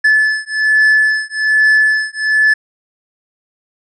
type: beating tone pair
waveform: triangle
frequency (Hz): 1732 / 1733.2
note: A6 / A6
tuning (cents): -28 / -27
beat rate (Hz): 1.2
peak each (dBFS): -11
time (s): 0.04-2.54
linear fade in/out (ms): 10
effects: resampled to 24000 Hz